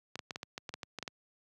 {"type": "clicks", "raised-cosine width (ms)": 0.2, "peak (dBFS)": -22, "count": 12, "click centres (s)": [0.156, 0.192, 0.308, 0.359, 0.431, 0.579, 0.692, 0.74, 0.832, 0.987, 1.027, 1.078], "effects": ["high-pass 100 Hz 12 dB/octave"]}